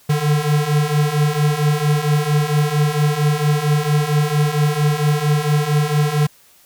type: beating tone pair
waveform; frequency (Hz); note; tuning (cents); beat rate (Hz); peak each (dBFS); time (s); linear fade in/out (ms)
square; 146 / 150.4; D3 / D3; -10 / +42; 4.4; -20 / -17; 0.09-6.27; 10
effects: white hiss -51 dBFS RMS until 6.65 s